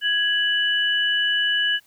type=tone pair together; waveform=sine; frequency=1663 / 2963 Hz; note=G#6 / F#7; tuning=+2 / +2 cents; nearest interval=minor seventh; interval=1000 cents; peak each=-21 dBFS; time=0.01-1.8 s; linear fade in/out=50 ms; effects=white hiss -59 dBFS RMS until 1.86 s